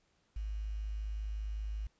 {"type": "tone with quantisation", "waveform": "sine", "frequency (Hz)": 52.6, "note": "G#1", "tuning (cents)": 23, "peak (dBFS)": -35, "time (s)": [0.36, 1.87], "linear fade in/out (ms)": 5, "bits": 10, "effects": ["pink hiss -74 dBFS RMS until 1.99 s", "resampled to 16000 Hz"]}